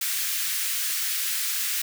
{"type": "high-pass noise", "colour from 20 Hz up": "white", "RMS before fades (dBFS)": -27, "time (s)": [0.01, 1.82], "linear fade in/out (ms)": 5, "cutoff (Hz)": 1500, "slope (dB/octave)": 24, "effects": []}